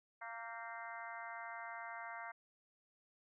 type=harmonic tone with a mistuned harmonic; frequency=231.1 Hz; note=A#3; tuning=15 cents flat; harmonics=3 / 4 / 5 / 6 / 7 / 8 / 9; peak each=-51 / -51 / -53 / -54 / -52 / -55 / -54 dBFS; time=0.21-2.32 s; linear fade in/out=10 ms; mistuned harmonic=7; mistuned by=-50 cents; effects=none